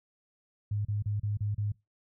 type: tone bursts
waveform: sine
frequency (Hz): 103.83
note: G#2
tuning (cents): 0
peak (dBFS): -28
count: 6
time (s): 0.71-1.72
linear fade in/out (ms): 5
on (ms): 140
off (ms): 34
effects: noise-tail reverb RT60 0.2 s tail -21 dB re dry